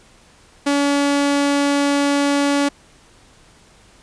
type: tone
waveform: sawtooth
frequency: 284.1 Hz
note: C#4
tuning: 43 cents sharp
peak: -11 dBFS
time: 0.66-2.69 s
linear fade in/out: 10 ms
effects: pink hiss -50 dBFS RMS until 4.02 s + resampled to 22050 Hz